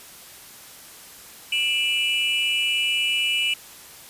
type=tone cluster; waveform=triangle; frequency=2386 / 2640 / 2931 Hz; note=D7 / E7 / F#7; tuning=+27 / +2 / -17 cents; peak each=-26 / -24 / -21 dBFS; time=1.52-3.54 s; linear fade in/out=5 ms; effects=white hiss -44 dBFS RMS until 4.09 s + resampled to 32000 Hz